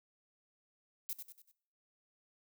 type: noise with echo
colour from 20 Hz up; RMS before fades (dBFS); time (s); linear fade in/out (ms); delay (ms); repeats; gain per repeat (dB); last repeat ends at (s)
violet; -39; 1.09-1.13; 0; 96; 4; -7; 1.514
effects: noise-tail reverb RT60 0.6 s tail -19 dB re dry